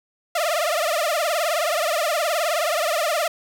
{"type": "tone with vibrato", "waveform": "sawtooth", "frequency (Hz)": 642, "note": "E5", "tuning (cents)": -46, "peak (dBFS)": -16, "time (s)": [0.35, 3.28], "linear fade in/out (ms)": 5, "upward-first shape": "triangle", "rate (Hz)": 19, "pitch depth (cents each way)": 190, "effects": []}